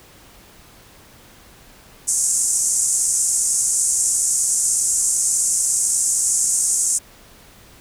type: band-pass noise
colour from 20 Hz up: pink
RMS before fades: -19 dBFS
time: 2.07-6.99 s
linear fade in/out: 20 ms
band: 6600 to 9500 Hz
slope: 48 dB/octave
effects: pink hiss -47 dBFS RMS until 7.8 s